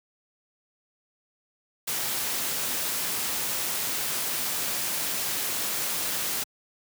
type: noise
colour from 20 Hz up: white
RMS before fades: -29 dBFS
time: 1.87-6.44 s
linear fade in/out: 10 ms
effects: high-pass 100 Hz 12 dB/octave